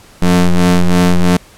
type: ring-modulated tone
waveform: 40% pulse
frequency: 89.4 Hz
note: F2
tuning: 41 cents sharp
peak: -3 dBFS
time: 0.22-1.37 s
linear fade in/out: 5 ms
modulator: 87.9 Hz
effects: pink hiss -42 dBFS RMS until 1.57 s + low-pass 12000 Hz 12 dB/octave